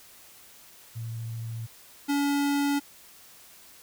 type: tone pair in turn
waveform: sine / square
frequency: 114.2 / 284.4 Hz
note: A#2 / C#4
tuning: -35 / +45 cents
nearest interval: octave + major third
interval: 1580 cents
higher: second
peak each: -32 / -24 dBFS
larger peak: second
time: 0.95-1.67 / 2.08-2.8 s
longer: neither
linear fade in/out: 20 ms
effects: white hiss -52 dBFS RMS until 3.82 s